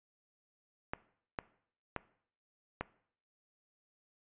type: clicks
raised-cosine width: 0.5 ms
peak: -20 dBFS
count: 4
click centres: 0.935 / 1.388 / 1.963 / 2.81 s
effects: noise-tail reverb RT60 0.6 s tail -19 dB re dry + resampled to 8000 Hz